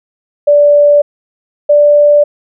sine tone pair in turn, 583 / 586.7 Hz, D5 / D5, -13 / -2 cents, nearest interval unison, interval 11 cents, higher second, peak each -3 dBFS, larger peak neither, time 0.47-1.02 / 1.69-2.24 s, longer neither, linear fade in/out 10 ms, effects none

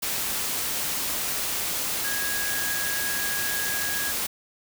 sine tone in noise, 1651 Hz, G#6, 11 cents flat, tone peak -30 dBFS, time 2.04-4.12 s, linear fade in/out 10 ms, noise white, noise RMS -28 dBFS, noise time 0.02-4.27 s, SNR -5 dB, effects none

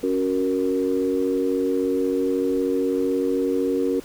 sine chord, F# major, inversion second, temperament equal, 277.2 / 370 / 466.2 Hz, C#4 / F#4 / A#4, 0 / 0 / 0 cents, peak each -23 / -24 / -23 dBFS, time 0.03-4 s, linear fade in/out 5 ms, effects tanh soft clip ceiling -10 dBFS + pink hiss -45 dBFS RMS until 4.04 s

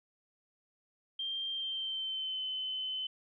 sine tone with pitch glide, 3174 to 3046 Hz, G7 to F#7, +21 to +50 cents, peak -34 dBFS, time 1.19-3.07 s, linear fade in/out 5 ms, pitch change -71 cents, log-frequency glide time 1.51-2.42 s, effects none

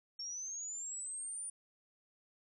sine linear sweep, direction up, 5430 to 9420 Hz, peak -40 dBFS, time 0.19-1.5 s, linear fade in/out 5 ms, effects none

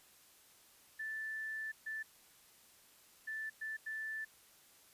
sine tone bursts at uneven times, 1760 Hz, A6, in tune, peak -39 dBFS, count 5, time 0.99-1.72 / 1.86-2.03 / 3.27-3.5 / 3.61-3.77 / 3.86-4.25 s, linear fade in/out 10 ms, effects white hiss -64 dBFS RMS until 4.93 s + resampled to 32000 Hz

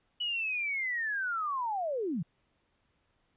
sine linear sweep, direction down, 2960 to 138.59 Hz, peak -30 dBFS, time 0.2-2.23 s, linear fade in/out 10 ms, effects pink hiss -74 dBFS RMS until 3.36 s + resampled to 8000 Hz

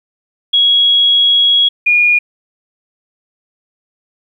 sine tone pair in turn, 3322 / 2435 Hz, G#7 / D#7, 0 / -38 cents, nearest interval perfect fourth, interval 538 cents, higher first, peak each -7 dBFS, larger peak neither, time 0.53-1.69 / 1.86-2.19 s, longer first, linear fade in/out 10 ms, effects 8-bit

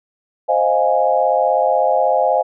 sine chord, F minor seventh, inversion second, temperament equal, 523.3 / 622.3 / 698.5 / 830.6 Hz, C5 / Eb5 / F5 / Ab5, 0 / 0 / 0 / 0 cents, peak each -18 dBFS, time 0.48-2.43 s, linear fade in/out 20 ms, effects none

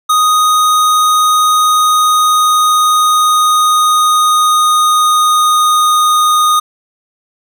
square tone with pitch glide, 1244.5 to 1233.8 Hz, D#6 to D#6, 0 to -15 cents, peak -8 dBFS, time 0.09-6.6 s, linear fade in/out 10 ms, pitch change -15 cents, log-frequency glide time 1.52-6.41 s, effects none

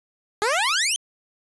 15% pulse exponential sweep, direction up, 400.3 to 3209 Hz, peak -13 dBFS, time 0.42-0.96 s, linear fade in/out 0 ms, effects resampled to 24000 Hz

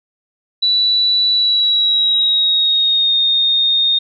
sine tone with pitch glide, 3951 to 3686 Hz, B7 to A#7, 0 to -20 cents, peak -11 dBFS, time 0.62-3.99 s, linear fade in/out 10 ms, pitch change -120 cents, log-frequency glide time 1.32-3.15 s, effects none

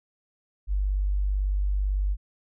sine tone, 49 Hz, G1, in tune, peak -22 dBFS, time 0.67-2.17 s, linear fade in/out 50 ms, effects none

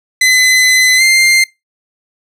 sawtooth tone with pitch glide, 2024 to 2099 Hz, B6 to C7, +42 to +5 cents, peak -3 dBFS, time 0.21-1.44 s, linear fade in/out 5 ms, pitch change +63 cents, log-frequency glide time 0.97-1.02 s, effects noise-tail reverb RT60 0.2 s tail -21 dB re dry + low-pass 11000 Hz 12 dB/octave

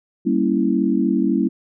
sine chord, G diminished seventh, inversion none, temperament equal, 196 / 233.1 / 277.2 / 329.6 Hz, G3 / Bb3 / Db4 / Fb4, 0 / 0 / 0 / 0 cents, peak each -21 dBFS, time 0.25-1.49 s, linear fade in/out 20 ms, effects none

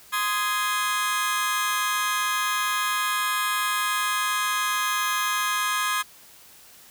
sawtooth chord, Ab major, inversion first, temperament just, 1038.3 / 1245.9 / 1661.2 Hz, C6 / Eb6 / Ab6, -14 / +2 / 0 cents, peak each -24 / -23 / -24 dBFS, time 0.12-6.03 s, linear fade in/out 20 ms, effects white hiss -50 dBFS RMS until 6.9 s

